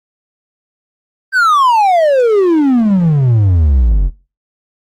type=exponential sweep; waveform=triangle; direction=down; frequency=1592 to 42.18 Hz; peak=-5 dBFS; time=1.32-4.11 s; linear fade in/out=50 ms; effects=noise-tail reverb RT60 0.3 s tail -20 dB re dry + Opus 24 kbps